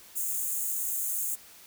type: high-pass noise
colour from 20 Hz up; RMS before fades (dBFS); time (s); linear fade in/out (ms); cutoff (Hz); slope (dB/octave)
white; -31; 0.15-1.36; 20; 6500; 96
effects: white hiss -52 dBFS RMS until 1.66 s